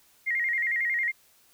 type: tone with vibrato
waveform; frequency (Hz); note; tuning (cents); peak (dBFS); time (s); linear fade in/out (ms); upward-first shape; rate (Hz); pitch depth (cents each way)
sine; 2000; B6; +21; -24; 0.26-1.12; 20; square; 11; 96
effects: white hiss -61 dBFS RMS until 1.53 s